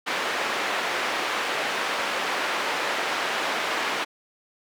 white band-pass noise, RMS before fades -27 dBFS, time 0.06-4.05 s, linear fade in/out 20 ms, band 370 to 2200 Hz, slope 12 dB/octave, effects none

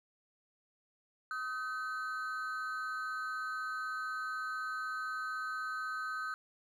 triangle ring-modulated tone, 1396.9 Hz, F6, in tune, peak -31 dBFS, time 1.31-6.34 s, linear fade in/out 0 ms, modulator 132 Hz, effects none

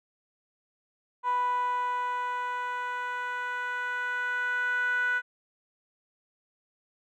10% pulse tone with band-pass filter sweep, 493.9 Hz, B4, in tune, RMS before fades -30 dBFS, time 1.23-5.22 s, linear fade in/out 50 ms, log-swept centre 1000 to 1500 Hz, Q 6.9, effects none

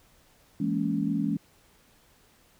sine chord, A# half-diminished seventh, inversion second, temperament just, 167.82 / 209.8 / 233.1 / 279.7 Hz, E3 / G#3 / A#3 / C#4, +31 / +18 / 0 / +16 cents, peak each -31 / -29 / -33 / -29 dBFS, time 0.6-1.37 s, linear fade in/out 5 ms, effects pink hiss -61 dBFS RMS until 2.59 s

